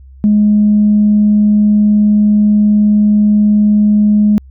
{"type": "tone", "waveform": "sine", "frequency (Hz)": 209.4, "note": "G#3", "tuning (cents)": 15, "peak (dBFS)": -5, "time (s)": [0.24, 4.38], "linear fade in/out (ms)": 0, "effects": ["tanh soft clip ceiling -1 dBFS", "added 66 Hz sine -34 dBFS peak until 4.5 s"]}